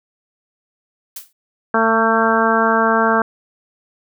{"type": "noise with exponential decay", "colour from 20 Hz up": "blue", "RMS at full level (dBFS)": -26, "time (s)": [1.16, 1.33], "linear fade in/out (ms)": 5, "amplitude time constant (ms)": 35}
{"type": "harmonic tone", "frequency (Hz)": 224.8, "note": "A3", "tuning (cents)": 37, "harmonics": [1, 2, 3, 4, 5, 6, 7], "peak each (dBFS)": [-20, -20, -20, -20, -20, -20, -20], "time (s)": [1.74, 3.22], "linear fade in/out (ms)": 2}
{"effects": []}